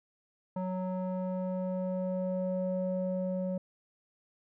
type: tone with low-pass filter sweep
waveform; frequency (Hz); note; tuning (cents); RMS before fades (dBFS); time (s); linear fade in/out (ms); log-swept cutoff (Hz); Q
square; 185; F#3; 0; -33; 0.56-3.58; 5; 810 to 490; 3.6
effects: none